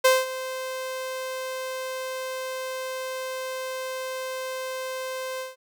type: tone with ADSR envelope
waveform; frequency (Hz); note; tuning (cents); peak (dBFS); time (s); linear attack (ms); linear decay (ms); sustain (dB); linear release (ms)
sawtooth; 519; C5; -14; -10; 0.04-5.56; 12; 200; -16; 160
effects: none